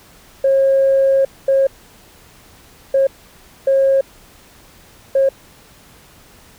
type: tone bursts at uneven times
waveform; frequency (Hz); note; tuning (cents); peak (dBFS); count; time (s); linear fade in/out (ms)
sine; 541; C#5; -42; -9; 5; 0.44-1.25 / 1.48-1.67 / 2.94-3.07 / 3.67-4.01 / 5.15-5.29; 5
effects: tanh soft clip ceiling -6 dBFS + pink hiss -46 dBFS RMS until 6.58 s